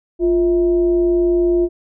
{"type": "tone with frequency modulation", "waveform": "sine", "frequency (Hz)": 349.2, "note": "F4", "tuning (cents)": 0, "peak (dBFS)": -12, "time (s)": [0.19, 1.69], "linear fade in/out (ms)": 50, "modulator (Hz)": 300, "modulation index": 0.35, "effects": []}